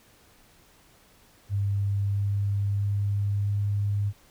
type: tone with pitch steps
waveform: sine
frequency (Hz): 100 / 100.58 / 101.16 / 101.75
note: G2 / G2 / G#2 / G#2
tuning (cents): +35 / +45 / -45 / -35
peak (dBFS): -23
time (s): 1.49-4.13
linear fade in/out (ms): 50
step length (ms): 660
effects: pink hiss -58 dBFS RMS until 4.3 s